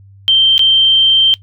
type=tone with dropouts; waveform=sine; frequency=3136 Hz; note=G7; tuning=in tune; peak=-6 dBFS; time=0.28-1.34 s; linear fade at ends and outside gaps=0 ms; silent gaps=0.58-0.593 s; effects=noise-tail reverb RT60 0.1 s tail -19 dB re dry + added 98 Hz sine -38 dBFS peak until 1.42 s